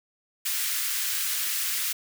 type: high-pass noise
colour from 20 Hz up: white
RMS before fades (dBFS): -28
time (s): 0.45-1.93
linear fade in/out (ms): 10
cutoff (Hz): 1400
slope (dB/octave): 24
effects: none